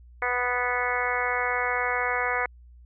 harmonic tone with a mistuned harmonic, 246.9 Hz, B3, in tune, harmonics 2 / 3 / 4 / 5 / 6 / 7 / 8 / 9, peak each -32 / -32 / -32 / -32 / -32 / -32 / -32 / -32 dBFS, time 0.22-2.46 s, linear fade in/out 2 ms, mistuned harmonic 9, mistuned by -19 cents, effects added 60 Hz sine -47 dBFS peak until 2.85 s

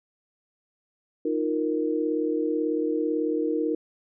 sine chord, Eb suspended second, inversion none, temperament equal, 311.1 / 349.2 / 466.2 Hz, Eb4 / F4 / Bb4, 0 / 0 / 0 cents, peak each -26 / -30 / -27 dBFS, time 1.25-3.75 s, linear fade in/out 5 ms, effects none

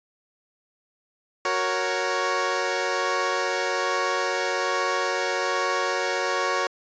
15% pulse chord, F# major, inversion none, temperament equal, 370 / 466.2 / 554.4 Hz, F#4 / A#4 / C#5, 0 / 0 / 0 cents, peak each -22 / -22 / -20 dBFS, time 1.45-6.67 s, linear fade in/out 2 ms, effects resampled to 16000 Hz

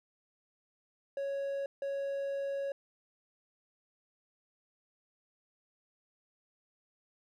triangle tone bursts at uneven times, 554.4 Hz, C#5, in tune, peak -31 dBFS, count 2, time 1.17-1.66 / 1.82-2.72 s, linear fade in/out 2 ms, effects none

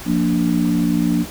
sine chord, Bb major, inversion second, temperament equal, 174.61 / 233.1 / 293.7 Hz, F3 / Bb3 / D4, 0 / 0 / 0 cents, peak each -19 dBFS, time 0.05-1.26 s, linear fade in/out 50 ms, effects added 73 Hz sine -43 dBFS peak until 1.3 s + pink hiss -34 dBFS RMS until 1.3 s

